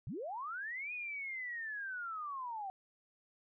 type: linear two-way sweep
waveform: sine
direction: up then down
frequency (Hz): 92.5 to 2498 to 749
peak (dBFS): -39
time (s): 0.07-2.7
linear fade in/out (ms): 0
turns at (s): 0.93
effects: none